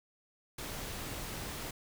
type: noise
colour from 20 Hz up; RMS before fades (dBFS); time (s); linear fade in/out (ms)
pink; -41; 0.58-1.71; 5
effects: none